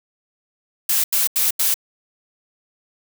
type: noise bursts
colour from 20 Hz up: blue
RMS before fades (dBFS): -18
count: 4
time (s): 0.89-1.742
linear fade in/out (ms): 5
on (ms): 150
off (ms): 84
effects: none